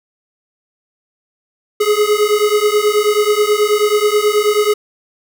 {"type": "beating tone pair", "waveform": "square", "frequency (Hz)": [415.1, 424.4], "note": ["G#4", "G#4"], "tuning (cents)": [-1, 38], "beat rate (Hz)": 9.3, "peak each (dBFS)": -15, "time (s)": [1.8, 4.74], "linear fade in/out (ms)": 10, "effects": []}